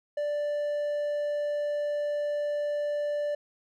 triangle tone, 587.3 Hz, D5, in tune, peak -25 dBFS, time 0.17-3.35 s, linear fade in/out 5 ms, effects none

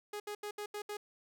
sawtooth tone bursts at uneven times, 415.3 Hz, G#4, in tune, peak -35 dBFS, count 6, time 0.13-0.2 / 0.27-0.35 / 0.43-0.51 / 0.58-0.66 / 0.74-0.82 / 0.89-0.97 s, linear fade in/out 5 ms, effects none

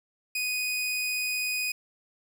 sawtooth tone, 2489 Hz, D#7, in tune, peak -24 dBFS, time 0.35-1.72 s, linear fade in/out 5 ms, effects none

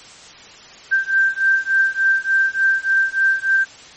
sine beating tone pair, 1568 / 1571.4 Hz, G6 / G6, 0 / +4 cents, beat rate 3.4 Hz, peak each -17 dBFS, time 0.91-3.65 s, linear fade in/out 20 ms, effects white hiss -41 dBFS RMS until 3.96 s + MP3 32 kbps

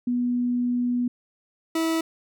sine / 40% pulse tone pair in turn, 244.6 / 325.3 Hz, B3 / E4, -16 / -23 cents, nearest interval perfect fourth, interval 493 cents, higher second, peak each -21 dBFS, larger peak neither, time 0.07-1.08 / 1.75-2.01 s, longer first, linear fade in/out 5 ms, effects none

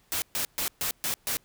white noise bursts, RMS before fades -29 dBFS, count 6, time 0.12-1.37 s, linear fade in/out 0 ms, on 100 ms, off 130 ms, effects pink hiss -64 dBFS RMS until 1.44 s

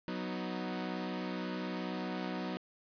sawtooth chord, B major, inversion second, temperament equal, 185 / 246.9 / 311.1 Hz, F#3 / B3 / D#4, 0 / 0 / 0 cents, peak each -35 / -37 / -38 dBFS, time 0.08-2.57 s, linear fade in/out 0 ms, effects resampled to 11025 Hz + 10-bit

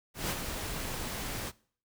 pink noise with ADSR envelope, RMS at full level -31 dBFS, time 0.14-1.52 s, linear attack 150 ms, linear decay 60 ms, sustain -6 dB, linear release 40 ms, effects noise-tail reverb RT60 0.5 s tail -22 dB re dry

